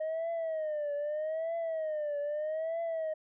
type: tone with vibrato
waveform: sine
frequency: 622.3 Hz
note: D#5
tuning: in tune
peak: -29 dBFS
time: 0-3.14 s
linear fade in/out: 10 ms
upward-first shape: triangle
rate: 0.8 Hz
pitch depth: 140 cents each way
effects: tanh soft clip ceiling -30 dBFS